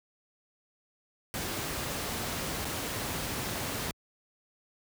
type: noise with dropouts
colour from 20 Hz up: pink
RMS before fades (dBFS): -34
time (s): 1.34-3.91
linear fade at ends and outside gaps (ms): 1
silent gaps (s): 2.647-2.652
effects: high-pass 60 Hz 12 dB/octave